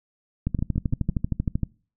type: two click trains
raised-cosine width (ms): 5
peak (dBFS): -11 / -14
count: 16 / 4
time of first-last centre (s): 0.47-1.633 / 0.59-1.096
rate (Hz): 12.9 / 5.93
effects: noise-tail reverb RT60 0.4 s tail -24 dB re dry